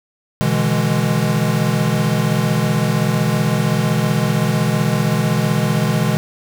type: chord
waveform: square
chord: E dominant seventh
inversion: second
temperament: equal with one note detuned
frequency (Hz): 123.47 / 149.14 / 164.81 / 207.7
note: B2 / D3 / E3 / G#3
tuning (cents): 0 / +27 / 0 / 0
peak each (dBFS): -21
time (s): 0.41-6.17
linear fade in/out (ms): 0
effects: none